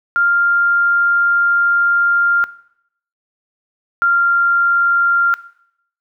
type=tone pair in turn; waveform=sine; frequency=1396.9 / 1389.6 Hz; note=F6 / F6; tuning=0 / -9 cents; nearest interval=unison; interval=9 cents; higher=first; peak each=-11 / -10 dBFS; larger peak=second; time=0.16-2.44 / 4.02-5.34 s; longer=first; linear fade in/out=0 ms; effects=noise-tail reverb RT60 0.7 s tail -18 dB re dry